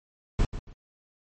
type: noise with echo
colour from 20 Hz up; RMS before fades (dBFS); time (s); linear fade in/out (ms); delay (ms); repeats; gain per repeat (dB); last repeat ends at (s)
brown; -21; 0.39-0.45; 2; 140; 2; -12; 0.73
effects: MP3 32 kbps